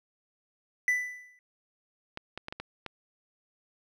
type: tone with exponential decay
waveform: triangle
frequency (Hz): 1988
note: B6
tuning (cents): +11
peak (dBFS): -19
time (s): 0.88-1.39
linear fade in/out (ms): 1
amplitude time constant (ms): 110
type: clicks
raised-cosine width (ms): 0.3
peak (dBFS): -21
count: 6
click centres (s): 2.174 / 2.376 / 2.484 / 2.525 / 2.6 / 2.863
effects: none